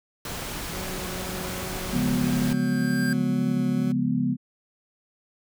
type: noise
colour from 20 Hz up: pink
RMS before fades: -33 dBFS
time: 0.25-2.53 s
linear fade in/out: 2 ms
type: tone with vibrato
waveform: 20% pulse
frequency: 185 Hz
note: F#3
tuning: in tune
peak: -30 dBFS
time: 0.73-3.92 s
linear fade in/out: 2 ms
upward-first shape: triangle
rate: 2.3 Hz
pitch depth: 12 cents each way
type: tone with exponential growth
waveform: square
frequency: 1591 Hz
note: G6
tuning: 25 cents sharp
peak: -28 dBFS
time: 1.29-3.13 s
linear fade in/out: 2 ms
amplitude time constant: 400 ms
type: chord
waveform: sine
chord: C# dominant seventh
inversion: none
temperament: equal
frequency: 138.59 / 174.61 / 207.7 / 246.9 Hz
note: C#3 / E#3 / G#3 / B3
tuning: 0 / 0 / 0 / 0 cents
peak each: -29 / -29 / -28 / -24 dBFS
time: 1.91-4.37 s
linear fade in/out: 50 ms
effects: none